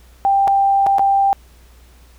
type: tone with dropouts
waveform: sine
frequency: 789 Hz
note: G5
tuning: 11 cents sharp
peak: -11 dBFS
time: 0.25-1.33 s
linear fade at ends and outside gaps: 0 ms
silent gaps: 0.475-0.479 / 0.864-0.868 / 0.984-0.994 s
effects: added 60 Hz sine -44 dBFS peak until 2.18 s + pink hiss -52 dBFS RMS until 2.18 s